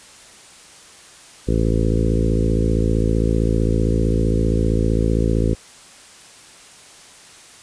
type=harmonic tone with a mistuned harmonic; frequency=55.4 Hz; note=A1; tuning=13 cents sharp; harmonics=1 / 2 / 3 / 4 / 5 / 6 / 7 / 8 / 9; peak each=-19 / -22 / -24 / -25 / -26 / -27 / -27 / -28 / -29 dBFS; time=1.47-5.55 s; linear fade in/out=20 ms; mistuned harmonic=1; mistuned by=-17 cents; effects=white hiss -44 dBFS RMS until 7.62 s + resampled to 22050 Hz